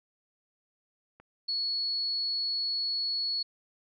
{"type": "click", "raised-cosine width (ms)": 0.5, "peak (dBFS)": -37, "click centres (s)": 1.2}
{"type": "tone", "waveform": "sine", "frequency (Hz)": 4380, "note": "C#8", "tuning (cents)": -22, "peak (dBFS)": -28, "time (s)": [1.48, 3.43], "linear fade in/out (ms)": 10}
{"effects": []}